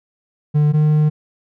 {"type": "tone pair in turn", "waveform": "triangle", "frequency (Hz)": [149.3, 152.09], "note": ["D3", "D#3"], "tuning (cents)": [29, -39], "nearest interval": "unison", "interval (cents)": 32, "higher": "second", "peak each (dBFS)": -9, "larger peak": "neither", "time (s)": [[0.54, 0.73], [0.73, 1.1]], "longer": "second", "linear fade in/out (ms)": 20, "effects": []}